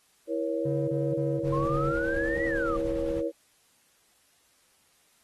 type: chord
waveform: sine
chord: A# diminished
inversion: second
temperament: equal with one note detuned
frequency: 329.6 / 477.1 / 554.4 Hz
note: E4 / A#4 / C#5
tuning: 0 / +40 / 0 cents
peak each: -31 dBFS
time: 0.27-3.32 s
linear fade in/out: 50 ms
type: tone bursts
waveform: triangle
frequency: 141.5 Hz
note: C#3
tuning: 36 cents sharp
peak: -27 dBFS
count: 5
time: 0.65-1.92 s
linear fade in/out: 10 ms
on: 230 ms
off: 30 ms
type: noise with tremolo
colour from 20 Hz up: brown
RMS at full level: -36 dBFS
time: 1.43-3.23 s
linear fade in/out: 50 ms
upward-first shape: sine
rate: 9.8 Hz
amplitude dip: 35%
type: exponential two-way sweep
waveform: sine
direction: up then down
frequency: 1046.5 to 1975.5 to 1155 Hz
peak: -30 dBFS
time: 1.52-2.77 s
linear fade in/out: 10 ms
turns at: 2.45 s
effects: white hiss -65 dBFS RMS until 5.23 s + AAC 32 kbps